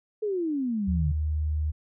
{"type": "exponential sweep", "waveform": "sine", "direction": "down", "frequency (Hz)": [440, 140], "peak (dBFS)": -25, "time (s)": [0.22, 1.12], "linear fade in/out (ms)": 10}
{"type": "tone with pitch glide", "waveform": "sine", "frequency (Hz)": [76.9, 76.37], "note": ["D#2", "D#2"], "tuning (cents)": [-20, -32], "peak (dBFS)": -24, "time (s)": [0.87, 1.72], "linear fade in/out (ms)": 20, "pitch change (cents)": -12, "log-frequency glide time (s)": [1.01, 1.5]}
{"effects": []}